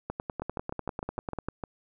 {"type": "two click trains", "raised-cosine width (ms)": 1, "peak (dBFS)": [-18, -20], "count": [15, 9], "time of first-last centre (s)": [[0.1, 1.486], [0.42, 1.638]], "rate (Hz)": [10.1, 6.57], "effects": []}